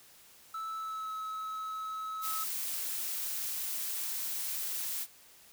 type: tone with pitch glide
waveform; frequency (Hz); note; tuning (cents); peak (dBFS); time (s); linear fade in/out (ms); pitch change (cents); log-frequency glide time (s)
triangle; 1313 to 1290.4; E6 to E6; -7 to -37; -34; 0.54-2.44; 5; -30; 0.74-1.12
type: noise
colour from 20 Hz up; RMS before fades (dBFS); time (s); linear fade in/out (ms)
blue; -36; 2.21-5.07; 50
effects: white hiss -58 dBFS RMS until 5.52 s